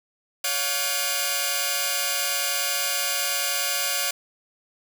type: tone cluster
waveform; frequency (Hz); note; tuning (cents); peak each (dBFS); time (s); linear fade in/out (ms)
5% pulse; 563 / 710 / 1535 / 2437; C#5 / F5 / G6 / D#7; +27 / +28 / -37 / -37; -18; 0.44-4.11; 5
effects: none